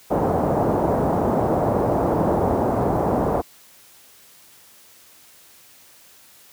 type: low-pass noise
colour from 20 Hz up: white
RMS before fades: -20 dBFS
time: 0.1-3.42 s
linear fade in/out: 20 ms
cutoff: 790 Hz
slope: 24 dB/octave
effects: white hiss -50 dBFS RMS until 6.52 s + high-pass 60 Hz 12 dB/octave